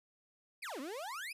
35% pulse exponential two-way sweep, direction down then up, 2637 to 247.9 to 2637 Hz, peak -39 dBFS, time 0.62-1.33 s, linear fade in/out 10 ms, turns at 0.8 s, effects resampled to 32000 Hz

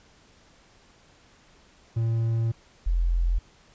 triangle / sine tone pair in turn, 114.2 / 42.96 Hz, A#2 / F1, -35 / -28 cents, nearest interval octave + perfect fourth, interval 1693 cents, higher first, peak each -20 dBFS, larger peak neither, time 1.96-2.52 / 2.86-3.39 s, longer first, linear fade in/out 10 ms, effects pink hiss -57 dBFS RMS until 3.74 s + resampled to 16000 Hz

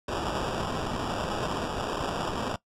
blue noise with sample-and-hold, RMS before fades -31 dBFS, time 0.08-2.56 s, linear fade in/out 5 ms, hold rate 2100 Hz, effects noise-tail reverb RT60 0.1 s tail -19 dB re dry + low-pass 7000 Hz 12 dB/octave

